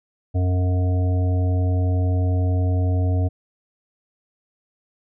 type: harmonic tone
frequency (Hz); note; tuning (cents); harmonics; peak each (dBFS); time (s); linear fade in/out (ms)
91; F#2; -28; 1 / 3 / 5 / 7 / 8; -17 / -29 / -34 / -34 / -38; 0.34-3.29; 20
effects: none